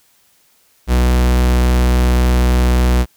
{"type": "tone", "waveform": "45% pulse", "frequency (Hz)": 61.8, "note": "B1", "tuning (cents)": 2, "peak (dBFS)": -10, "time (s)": [0.87, 3.06], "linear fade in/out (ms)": 50, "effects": ["white hiss -55 dBFS RMS until 3.16 s"]}